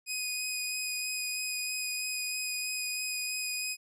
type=tone with vibrato; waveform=15% pulse; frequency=2496 Hz; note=D#7; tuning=5 cents sharp; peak=-25 dBFS; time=0.06-3.77 s; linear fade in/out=50 ms; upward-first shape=sine; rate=3.1 Hz; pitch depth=11 cents each way; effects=none